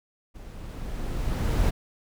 brown noise with level ramp, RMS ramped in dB -42 to -21 dBFS, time 0.34-1.71 s, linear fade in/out 20 ms, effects none

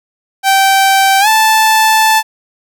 sawtooth tone with pitch glide, 777 to 877.2 Hz, G5 to A5, -16 to -6 cents, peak -3 dBFS, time 0.43-2.23 s, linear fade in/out 50 ms, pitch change +210 cents, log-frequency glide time 1.2-1.28 s, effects none

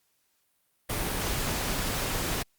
pink noise, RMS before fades -30 dBFS, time 0.89-2.43 s, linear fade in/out 10 ms, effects white hiss -72 dBFS RMS until 2.58 s + Opus 48 kbps

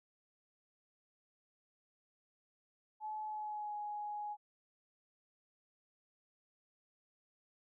sine tone with pitch glide, 858 to 834.5 Hz, A5 to G#5, -44 to +8 cents, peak -39 dBFS, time 3-4.37 s, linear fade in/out 50 ms, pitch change -48 cents, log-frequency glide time 3.25-3.75 s, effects none

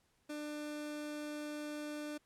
30% pulse tone, 298.2 Hz, D4, 27 cents sharp, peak -38 dBFS, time 0.29-2.18 s, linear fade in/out 10 ms, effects pink hiss -75 dBFS RMS until 2.25 s + low-pass 12000 Hz 12 dB/octave

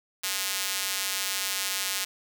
square tone with high-pass filter, 96.6 Hz, G2, 25 cents flat, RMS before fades -30 dBFS, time 0.23-2.05 s, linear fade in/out 10 ms, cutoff 2800 Hz, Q 0.53, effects none

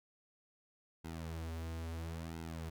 sawtooth tone with flanger, 81.9 Hz, E2, 11 cents flat, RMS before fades -43 dBFS, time 1.04-2.7 s, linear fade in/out 10 ms, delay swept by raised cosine 1.7 to 7 ms, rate 0.74 Hz, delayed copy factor -0.8, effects none

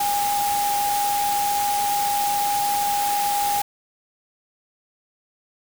sine tone in noise, 816 Hz, G#5, 31 cents flat, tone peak -20 dBFS, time 0-3.62 s, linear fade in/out 5 ms, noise white, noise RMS -28 dBFS, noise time 0-3.62 s, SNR +5 dB, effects none

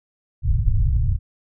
pink low-pass noise, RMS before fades -18 dBFS, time 0.42-1.19 s, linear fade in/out 50 ms, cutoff 130 Hz, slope 48 dB/octave, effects none

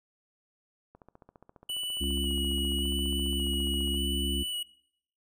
click train, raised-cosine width 1 ms, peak -37 dBFS, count 45, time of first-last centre 0.95-3.943 s, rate 14.7 Hz
square tone with vibrato, 2943 Hz, F#7, 10 cents flat, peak -32 dBFS, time 1.69-4.63 s, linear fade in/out 5 ms, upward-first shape square, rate 0.88 Hz, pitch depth 15 cents each way
harmonic tone, 69.3 Hz, C#2, in tune, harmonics 1 / 3 / 4 / 5, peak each -31 / -36 / -37 / -38 dBFS, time 2-4.44 s, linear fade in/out 20 ms
effects noise-tail reverb RT60 0.7 s tail -23 dB re dry

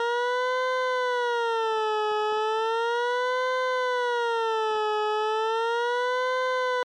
20% pulse tone with vibrato, 466.2 Hz, A#4, in tune, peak -18 dBFS, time 0-6.83 s, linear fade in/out 2 ms, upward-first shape sine, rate 0.35 Hz, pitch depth 160 cents each way, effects low-pass 3000 Hz 12 dB/octave + MP3 64 kbps

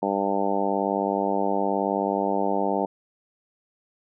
harmonic tone, 99 Hz, G2, 18 cents sharp, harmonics 2 / 3 / 4 / 5 / 6 / 7 / 8 / 9, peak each -30 / -30 / -30 / -30 / -30 / -30 / -30 / -30 dBFS, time 0.02-2.86 s, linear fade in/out 10 ms, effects none

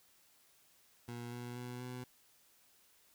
20% pulse tone with pitch steps, 119.6 / 121.41 / 123.25 / 125.11 Hz, A#2 / B2 / B2 / B2, +45 / -29 / -3 / +23 cents, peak -38 dBFS, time 1.08-2.04 s, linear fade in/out 5 ms, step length 240 ms, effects white hiss -68 dBFS RMS until 3.14 s

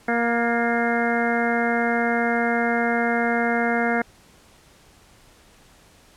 harmonic tone with a mistuned harmonic, 235.1 Hz, A#3, 15 cents sharp, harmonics 1 / 2 / 3 / 4 / 5 / 6 / 7 / 8 / 9, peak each -24 / -26 / -25 / -34 / -38 / -28 / -29 / -33 / -30 dBFS, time 0.08-4.02 s, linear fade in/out 5 ms, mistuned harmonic 8, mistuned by -47 cents, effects pink hiss -53 dBFS RMS until 6.16 s + low-pass 11000 Hz 12 dB/octave

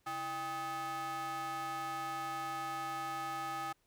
square ring-modulated tone, 233.1 Hz, A#3, in tune, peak -35 dBFS, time 0.06-3.73 s, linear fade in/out 10 ms, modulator 1030 Hz, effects pink hiss -75 dBFS RMS until 3.86 s

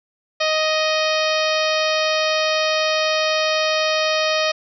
harmonic tone, 624 Hz, D#5, 5 cents sharp, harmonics 1 / 2 / 3 / 4 / 5 / 6 / 7 / 8 / 9, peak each -20 / -25 / -27 / -25 / -28 / -29 / -29 / -30 / -32 dBFS, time 0.4-4.52 s, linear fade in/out 10 ms, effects none

